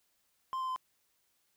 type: tone with pitch steps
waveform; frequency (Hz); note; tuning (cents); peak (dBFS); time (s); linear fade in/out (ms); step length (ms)
triangle; 1046.5 / 1037.5 / 1028.5; C6 / C6 / C6; 0 / -15 / -30; -31; 0.53-0.761; 0; 77
effects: white hiss -75 dBFS RMS until 1.56 s